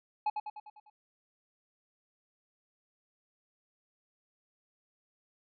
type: tone with echo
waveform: triangle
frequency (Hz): 847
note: G#5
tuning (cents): +34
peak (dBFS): -25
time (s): 0.26-0.3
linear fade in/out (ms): 5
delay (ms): 100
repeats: 6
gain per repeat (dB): -5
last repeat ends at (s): 0.9
effects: resampled to 11025 Hz